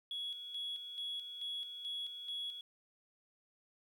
sine tone with tremolo, 3355 Hz, G#7, 17 cents sharp, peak -37 dBFS, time 0.11-2.61 s, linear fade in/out 2 ms, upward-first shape square, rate 2.3 Hz, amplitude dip 55%, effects tanh soft clip ceiling -34 dBFS + 11-bit

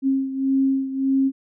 sine beating tone pair, 268.4 / 270.1 Hz, C4 / C#4, +44 / -45 cents, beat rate 1.7 Hz, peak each -19 / -24 dBFS, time 0.02-1.32 s, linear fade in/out 50 ms, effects none

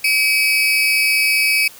35% pulse tone pair together, 2295 / 2560 Hz, D7 / D#7, -40 / +49 cents, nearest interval major second, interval 189 cents, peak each -14 / -15 dBFS, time 0.04-1.68 s, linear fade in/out 5 ms, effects white hiss -41 dBFS RMS until 1.79 s

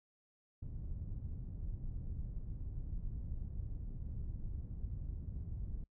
pink low-pass noise, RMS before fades -42 dBFS, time 0.62-5.84 s, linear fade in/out 5 ms, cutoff 110 Hz, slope 12 dB/octave, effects noise-tail reverb RT60 0.1 s tail -26 dB re dry

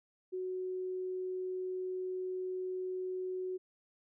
sine tone, 370 Hz, F#4, in tune, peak -35 dBFS, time 0.32-3.58 s, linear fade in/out 20 ms, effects none

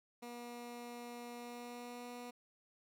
15% pulse tone with pitch glide, 240 to 243.4 Hz, B3 to B3, -49 to -25 cents, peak -40 dBFS, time 0.22-2.31 s, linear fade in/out 10 ms, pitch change +24 cents, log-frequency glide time 1.36-2.08 s, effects none

